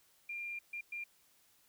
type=tone bursts at uneven times; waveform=sine; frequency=2394 Hz; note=D7; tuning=33 cents sharp; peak=-39 dBFS; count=3; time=0.29-0.59 / 0.73-0.81 / 0.92-1.04 s; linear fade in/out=5 ms; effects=white hiss -69 dBFS RMS until 1.68 s